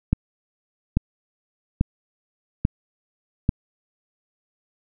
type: click train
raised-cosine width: 5 ms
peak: -5 dBFS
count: 5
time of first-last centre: 0.13-3.491 s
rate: 1.19 Hz
effects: none